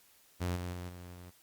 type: tone with level steps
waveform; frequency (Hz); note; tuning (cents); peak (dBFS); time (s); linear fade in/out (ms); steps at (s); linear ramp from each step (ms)
sawtooth; 89; F2; +33; -28 / -33 / -36 / -42 / -44; 0.4-1.31; 20; 0.55 / 0.72 / 0.88 / 1.13; 20
effects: white hiss -64 dBFS RMS until 1.42 s + Opus 48 kbps